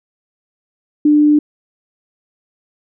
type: tone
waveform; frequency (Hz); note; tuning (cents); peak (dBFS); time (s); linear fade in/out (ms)
sine; 297.8; D4; +24; -7; 1.05-1.39; 5
effects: none